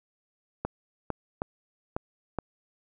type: clicks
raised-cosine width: 1 ms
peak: -15 dBFS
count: 5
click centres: 0.65 / 1.103 / 1.419 / 1.965 / 2.387 s
effects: none